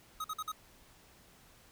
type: tone bursts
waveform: square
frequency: 1264 Hz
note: D#6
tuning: 27 cents sharp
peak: -36 dBFS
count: 4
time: 0.2-0.519 s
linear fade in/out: 5 ms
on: 43 ms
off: 49 ms
effects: pink hiss -61 dBFS RMS until 1.71 s